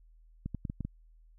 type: clicks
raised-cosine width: 5 ms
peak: -23 dBFS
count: 6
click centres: 0.46 / 0.547 / 0.652 / 0.699 / 0.807 / 0.85 s
effects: added 40 Hz sine -56 dBFS peak until 1.38 s